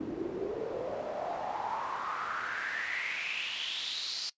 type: noise with band-pass filter sweep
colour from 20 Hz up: pink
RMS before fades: -36 dBFS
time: 0-4.3 s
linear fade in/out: 10 ms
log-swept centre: 300 to 4800 Hz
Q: 5.7
effects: noise-tail reverb RT60 0.1 s tail -19 dB re dry + resampled to 16000 Hz